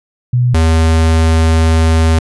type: tone pair in turn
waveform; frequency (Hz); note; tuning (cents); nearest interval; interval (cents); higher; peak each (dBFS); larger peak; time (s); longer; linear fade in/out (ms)
sine / square; 123.3 / 80.88; B2 / E2; -2 / -32; perfect fifth; 730; first; -8; neither; 0.33-0.54 / 0.54-2.19; second; 5
effects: resampled to 24000 Hz